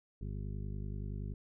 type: harmonic tone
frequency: 50.5 Hz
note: G#1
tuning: 48 cents flat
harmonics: 1 / 2 / 3 / 4 / 5 / 7 / 8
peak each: -40 / -42 / -46 / -48 / -55 / -57 / -57 dBFS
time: 0.21-1.34 s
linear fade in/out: 5 ms
effects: none